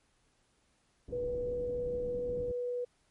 pink low-pass noise, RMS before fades -44 dBFS, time 1.08-2.52 s, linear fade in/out 5 ms, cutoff 470 Hz, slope 24 dB/octave
sine tone, 489.9 Hz, B4, 14 cents flat, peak -32 dBFS, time 1.12-2.85 s, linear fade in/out 10 ms
effects pink hiss -72 dBFS RMS until 3.1 s + MP3 48 kbps

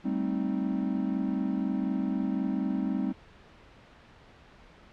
triangle chord, A half-diminished seventh, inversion third, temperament equal, 196 / 220 / 261.6 / 311.1 Hz, G3 / A3 / C4 / Eb4, 0 / 0 / 0 / 0 cents, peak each -29 / -33 / -29 / -33 dBFS, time 0.04-3.13 s, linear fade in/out 20 ms, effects pink hiss -54 dBFS RMS until 4.92 s + low-pass 3000 Hz 12 dB/octave

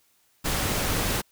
pink noise, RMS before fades -26 dBFS, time 0.44-1.22 s, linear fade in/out 20 ms, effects white hiss -65 dBFS RMS until 1.31 s

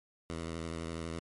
10% pulse tone with vibrato, 82.41 Hz, E2, in tune, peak -29 dBFS, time 0.3-1.19 s, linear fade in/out 0 ms, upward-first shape sine, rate 12 Hz, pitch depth 38 cents each way, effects MP3 48 kbps

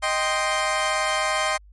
20% pulse chord, C minor, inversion first, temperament equal, 622.3 / 784 / 1046.5 Hz, Eb5 / G5 / C6, 0 / 0 / 0 cents, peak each -20 / -22 / -20 dBFS, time 0.02-1.58 s, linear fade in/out 20 ms, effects added 50 Hz sine -46 dBFS peak until 1.72 s + MP3 48 kbps

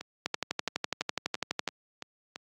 two click trains, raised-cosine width 0.2 ms, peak -21 / -11 dBFS, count 8 / 18, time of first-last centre 0.01-2.359 / 0.26-1.677 s, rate 2.98 / 12 Hz, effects high-pass 150 Hz 12 dB/octave + AAC 64 kbps

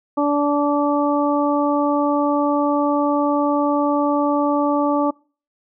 harmonic tone, 290 Hz, D4, 22 cents flat, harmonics 1 / 2 / 3 / 4, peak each -18 / -21 / -23 / -24 dBFS, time 0.17-5.11 s, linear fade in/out 10 ms, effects noise-tail reverb RT60 0.4 s tail -25 dB re dry

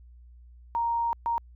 sine tone bursts at uneven times, 933 Hz, A#5, 1 cent sharp, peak -24 dBFS, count 2, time 0.75-1.13 / 1.26-1.38 s, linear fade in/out 0 ms, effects added 60 Hz sine -48 dBFS peak until 1.55 s

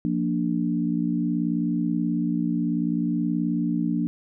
sine chord, Bb major, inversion second, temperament equal, 174.61 / 233.1 / 293.7 Hz, F3 / Bb3 / D4, 0 / 0 / 0 cents, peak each -26 dBFS, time 0.05-4.07 s, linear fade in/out 0 ms, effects none

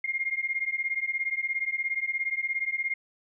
sine beating tone pair, 2118 / 2135 Hz, C7 / C7, +21 / +34 cents, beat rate 17 Hz, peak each -30 / -30 dBFS, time 0.04-2.94 s, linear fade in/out 5 ms, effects none

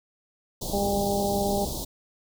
pink band-stop noise, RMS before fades -32 dBFS, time 0.61-1.85 s, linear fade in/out 10 ms, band 900 to 3600 Hz, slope 48 dB/octave
harmonic tone, 200.4 Hz, G3, 38 cents sharp, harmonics 1 / 2 / 3 / 4, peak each -29 / -29 / -29 / -29 dBFS, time 0.73-1.65 s, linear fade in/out 5 ms
effects none

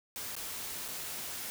white noise with dropouts, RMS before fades -40 dBFS, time 0.16-1.5 s, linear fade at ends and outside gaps 0 ms, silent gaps 0.353-0.365 / 0.881-0.885 s, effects none

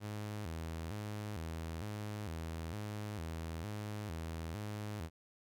sawtooth tone with vibrato, 92.5 Hz, F#2, in tune, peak -36 dBFS, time 0-5.1 s, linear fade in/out 50 ms, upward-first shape square, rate 1.1 Hz, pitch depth 220 cents each way, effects none

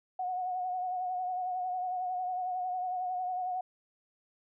sine tone with vibrato, 732 Hz, F#5, 19 cents flat, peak -31 dBFS, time 0.19-3.61 s, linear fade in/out 5 ms, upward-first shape sine, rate 11 Hz, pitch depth 35 cents each way, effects none

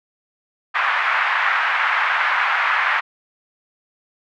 white band-pass noise, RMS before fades -19 dBFS, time 0.74-3.01 s, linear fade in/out 20 ms, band 940 to 2000 Hz, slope 24 dB/octave, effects none

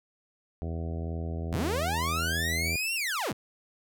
harmonic tone, 82.41 Hz, E2, in tune, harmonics 1 / 2 / 3 / 4 / 5 / 6 / 7 / 8 / 9, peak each -32 / -38 / -42 / -44 / -44 / -48 / -49 / -47 / -51 dBFS, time 0.62-2.76 s, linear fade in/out 0 ms
sawtooth linear two-way sweep, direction up then down, 56.5 to 2794 to 56.5 Hz, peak -25 dBFS, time 1.52-3.33 s, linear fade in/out 10 ms, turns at 2.95 s
effects none

